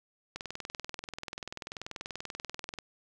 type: click train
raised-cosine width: 0.2 ms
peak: -21 dBFS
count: 51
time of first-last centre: 0.36-2.787 s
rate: 20.6 Hz
effects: none